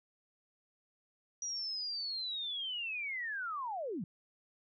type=linear sweep; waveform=sine; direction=down; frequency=5810 to 146.83 Hz; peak=-36 dBFS; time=1.42-4.04 s; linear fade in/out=2 ms; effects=none

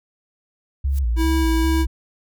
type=tone with vibrato; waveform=sine; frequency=63 Hz; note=B1; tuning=35 cents sharp; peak=-17 dBFS; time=0.84-1.87 s; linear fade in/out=10 ms; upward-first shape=square; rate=2.5 Hz; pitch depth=150 cents each way
type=noise with exponential growth; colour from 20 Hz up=blue; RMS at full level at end=-34 dBFS; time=0.87-0.99 s; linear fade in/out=5 ms; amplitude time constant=26 ms
type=tone; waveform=square; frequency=325.1 Hz; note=E4; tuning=24 cents flat; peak=-20 dBFS; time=1.16-1.86 s; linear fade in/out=50 ms
effects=none

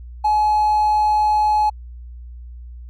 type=tone with hard clipping; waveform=triangle; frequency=848 Hz; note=G#5; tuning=36 cents sharp; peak=-14 dBFS; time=0.24-1.7 s; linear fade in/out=10 ms; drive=4 dB; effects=added 60 Hz sine -33 dBFS peak until 2.89 s

